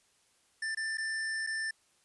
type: tone with dropouts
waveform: square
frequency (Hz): 1777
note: A6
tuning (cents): +17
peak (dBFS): -33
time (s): 0.62-1.71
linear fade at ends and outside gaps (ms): 5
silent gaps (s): 0.749-0.771 / 0.973-0.981 / 1.466-1.471
effects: white hiss -69 dBFS RMS until 2.04 s + resampled to 24000 Hz

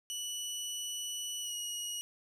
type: tone with pitch glide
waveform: 20% pulse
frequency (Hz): 2955 to 2901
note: F#7 to F#7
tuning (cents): -3 to -35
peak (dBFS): -31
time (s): 0.1-2.01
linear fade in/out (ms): 0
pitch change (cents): -32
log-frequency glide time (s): 1.41-1.54
effects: none

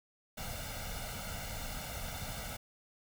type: noise with comb filter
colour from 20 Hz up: pink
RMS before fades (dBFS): -41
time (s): 0.37-2.57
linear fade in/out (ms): 10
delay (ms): 1.4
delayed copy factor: +0.8
effects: none

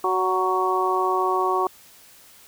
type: harmonic tone with a mistuned harmonic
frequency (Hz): 185.8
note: F#3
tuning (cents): +7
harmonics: 2 / 3 / 4 / 5 / 6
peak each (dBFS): -24 / -35 / -26 / -27 / -23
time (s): 0.04-1.67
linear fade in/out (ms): 2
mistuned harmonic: 3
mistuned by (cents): +27
effects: white hiss -50 dBFS RMS until 2.47 s

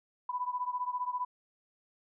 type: beating tone pair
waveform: sine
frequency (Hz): 987.8 / 1002.8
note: B5 / B5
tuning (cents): 0 / +26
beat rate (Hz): 15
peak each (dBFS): -34 / -36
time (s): 0.29-1.25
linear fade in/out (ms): 5
effects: none

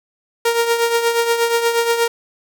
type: tone with tremolo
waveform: sawtooth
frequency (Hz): 466.2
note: A#4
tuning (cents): 0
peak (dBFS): -8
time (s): 0.45-2.08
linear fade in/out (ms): 5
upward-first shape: triangle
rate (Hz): 8.4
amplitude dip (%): 65
effects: none

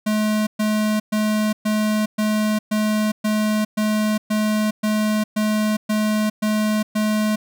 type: tone bursts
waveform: square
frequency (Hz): 213.8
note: A3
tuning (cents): -49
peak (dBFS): -18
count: 14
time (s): 0.06-7.36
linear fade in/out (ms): 10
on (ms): 410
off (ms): 120
effects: none

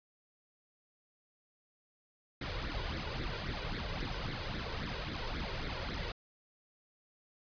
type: noise with flanger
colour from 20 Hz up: pink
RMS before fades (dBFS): -38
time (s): 2.41-6.12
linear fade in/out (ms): 5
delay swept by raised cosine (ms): 0.5 to 2.1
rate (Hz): 3.7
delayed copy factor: +0.65
effects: resampled to 11025 Hz

